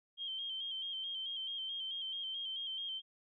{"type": "tone with vibrato", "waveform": "sine", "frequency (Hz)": 3171, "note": "G7", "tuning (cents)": 19, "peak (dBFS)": -38, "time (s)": [0.17, 3.02], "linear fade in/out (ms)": 50, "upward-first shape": "square", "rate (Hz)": 4.6, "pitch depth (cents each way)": 37, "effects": []}